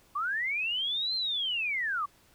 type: linear two-way sweep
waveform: sine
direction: up then down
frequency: 1108.7 to 4186 to 1108.7 Hz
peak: -28 dBFS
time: 0.15-2.06 s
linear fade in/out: 10 ms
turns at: 1.15 s
effects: pink hiss -62 dBFS RMS until 2.34 s